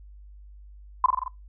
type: tone with echo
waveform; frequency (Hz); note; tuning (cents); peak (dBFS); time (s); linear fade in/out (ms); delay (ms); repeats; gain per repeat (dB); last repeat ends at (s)
sine; 1020; C6; -44; -14; 1.04-1.06; 2; 44; 5; -3; 1.28
effects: noise-tail reverb RT60 0.2 s tail -22 dB re dry + added 50 Hz sine -44 dBFS peak until 1.48 s